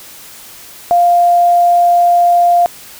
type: tone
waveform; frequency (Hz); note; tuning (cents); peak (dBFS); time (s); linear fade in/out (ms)
sine; 698.5; F5; 0; -6; 0.91-2.66; 0
effects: white hiss -35 dBFS RMS until 2.99 s